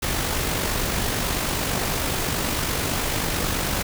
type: noise with amplitude modulation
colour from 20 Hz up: pink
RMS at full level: -23 dBFS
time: 0.02-3.83 s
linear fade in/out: 10 ms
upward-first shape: sine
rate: 49.1 Hz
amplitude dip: 35%
effects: none